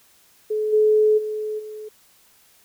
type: tone with level steps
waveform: sine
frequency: 428.6 Hz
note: A4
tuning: 45 cents flat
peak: -20 / -13 / -24 / -32 dBFS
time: 0.5-1.89 s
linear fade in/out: 10 ms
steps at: 0.72 / 1.17 / 1.58 s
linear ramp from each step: 20 ms
effects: white hiss -56 dBFS RMS until 2.64 s